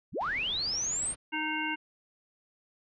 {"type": "linear sweep", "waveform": "sine", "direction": "up", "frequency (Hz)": [43.65, 8870], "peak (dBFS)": -29, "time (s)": [0.12, 1.15], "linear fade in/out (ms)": 50}
{"type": "low-pass noise", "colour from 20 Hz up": "pink", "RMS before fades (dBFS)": -47, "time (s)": [0.2, 1.16], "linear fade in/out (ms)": 20, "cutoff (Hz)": 4400, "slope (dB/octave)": 24}
{"type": "harmonic tone", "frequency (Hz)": 309.2, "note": "D#4", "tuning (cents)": -11, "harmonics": [1, 3, 5, 7, 9], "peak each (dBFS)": [-36, -36, -36, -36, -36], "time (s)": [1.32, 1.76], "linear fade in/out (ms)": 20}
{"effects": []}